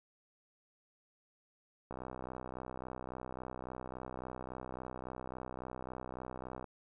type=click train; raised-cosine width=1 ms; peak=-29 dBFS; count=302; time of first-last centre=1.91-6.643 s; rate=63.6 Hz; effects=none